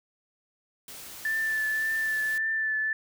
white noise, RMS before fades -43 dBFS, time 0.88-2.38 s, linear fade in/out 2 ms
sine tone with vibrato, 1760 Hz, A6, in tune, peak -25 dBFS, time 1.25-2.93 s, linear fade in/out 2 ms, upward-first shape triangle, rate 1.8 Hz, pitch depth 24 cents each way
effects none

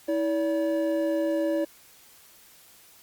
triangle tone pair together, 323.8 / 572.6 Hz, E4 / D5, -31 / -44 cents, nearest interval minor seventh, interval 987 cents, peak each -24 dBFS, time 0.08-1.65 s, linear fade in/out 10 ms, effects white hiss -54 dBFS RMS until 3.02 s + Opus 48 kbps

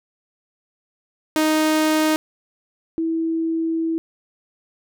sawtooth / sine tone pair in turn, 311.1 / 326.4 Hz, D#4 / E4, 0 / -17 cents, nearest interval minor second, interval 83 cents, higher second, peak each -12 / -19 dBFS, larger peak first, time 1.36-2.16 / 2.98-3.98 s, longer second, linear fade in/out 0 ms, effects none

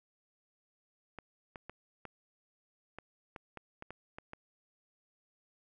clicks, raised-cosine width 0.5 ms, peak -29 dBFS, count 11, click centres 1.187 / 1.558 / 1.696 / 2.053 / 2.986 / 3.362 / 3.573 / 3.824 / 3.906 / 4.185 / 4.334 s, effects none

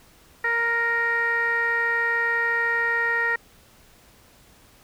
15% pulse tone with low-pass filter, 466.2 Hz, A#4, in tune, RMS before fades -23 dBFS, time 0.44-3.36 s, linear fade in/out 5 ms, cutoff 1900 Hz, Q 6.6, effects pink hiss -54 dBFS RMS until 4.83 s

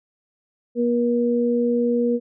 sine tone pair together, 239.7 / 478.3 Hz, A#3 / A#4, +48 / +44 cents, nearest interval octave, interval 1196 cents, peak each -20 dBFS, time 0.75-2.2 s, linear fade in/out 50 ms, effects none

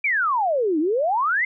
sine exponential two-way sweep, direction down then up, 2400 to 293.7 to 2140 Hz, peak -18 dBFS, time 0.04-1.45 s, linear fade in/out 5 ms, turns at 0.79 s, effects none

